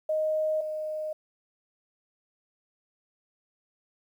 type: tone pair in turn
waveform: sine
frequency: 622.3 / 618.4 Hz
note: D#5 / D#5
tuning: 0 / -11 cents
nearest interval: unison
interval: 11 cents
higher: first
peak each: -24 / -30 dBFS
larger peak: first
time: 0.09-0.61 / 0.61-1.13 s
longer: neither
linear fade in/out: 5 ms
effects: 10-bit